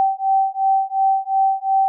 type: beating tone pair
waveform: sine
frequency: 773 / 775.8 Hz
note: G5 / G5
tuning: -24 / -18 cents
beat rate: 2.8 Hz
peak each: -18 dBFS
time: 0-1.88 s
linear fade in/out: 0 ms
effects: none